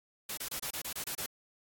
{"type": "noise bursts", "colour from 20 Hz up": "white", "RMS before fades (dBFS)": -38, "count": 9, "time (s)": [0.29, 1.262], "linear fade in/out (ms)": 5, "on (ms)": 84, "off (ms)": 27, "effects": ["AAC 64 kbps"]}